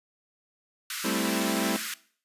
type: high-pass noise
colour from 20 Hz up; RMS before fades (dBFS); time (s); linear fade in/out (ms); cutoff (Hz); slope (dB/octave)
pink; -34; 0.9-1.94; 2; 1300; 48
type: chord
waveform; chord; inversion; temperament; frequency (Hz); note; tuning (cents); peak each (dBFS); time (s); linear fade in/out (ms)
sawtooth; A minor seventh; third; equal; 196 / 220 / 261.6 / 329.6; G3 / A3 / C4 / E4; 0 / 0 / 0 / 0; -28; 1.04-1.77; 10
effects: noise-tail reverb RT60 0.5 s tail -19 dB re dry + resampled to 32000 Hz